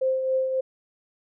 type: tone with tremolo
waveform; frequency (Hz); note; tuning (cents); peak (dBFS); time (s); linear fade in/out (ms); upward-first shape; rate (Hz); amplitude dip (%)
sine; 523.3; C5; 0; -19; 0.01-0.61; 10; triangle; 3.6; 50
effects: none